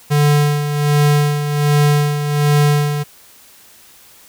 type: tone with tremolo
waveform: square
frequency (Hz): 146.83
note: D3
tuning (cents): 0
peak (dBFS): -10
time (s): 0.1-3.04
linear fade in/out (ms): 20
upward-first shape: sine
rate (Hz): 1.3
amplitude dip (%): 60
effects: white hiss -45 dBFS RMS until 4.28 s